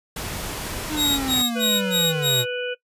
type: noise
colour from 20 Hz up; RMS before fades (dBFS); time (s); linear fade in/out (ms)
pink; -30; 0.16-1.42; 5
type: linear sweep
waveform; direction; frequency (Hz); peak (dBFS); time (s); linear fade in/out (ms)
square; down; 312.5 to 117.8; -25; 0.88-2.46; 50
type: tone bursts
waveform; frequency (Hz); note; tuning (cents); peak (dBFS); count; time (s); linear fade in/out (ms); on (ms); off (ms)
sawtooth; 3783; A#7; +25; -16; 5; 0.96-2.446; 50; 230; 84
type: harmonic tone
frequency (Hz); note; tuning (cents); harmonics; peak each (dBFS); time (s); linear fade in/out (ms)
493.7; B4; -1; 1 / 3 / 5 / 6; -26 / -31 / -33 / -34; 1.55-2.75; 20
effects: noise-tail reverb RT60 0.1 s tail -20 dB re dry + resampled to 32000 Hz